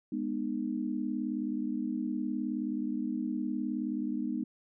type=chord; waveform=sine; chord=G# minor; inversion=none; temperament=equal with one note detuned; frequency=207.7 / 246.9 / 306.1 Hz; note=G#3 / B3 / D#4; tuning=0 / 0 / -28 cents; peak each=-36 / -34 / -35 dBFS; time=0.12-4.44 s; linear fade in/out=5 ms; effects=none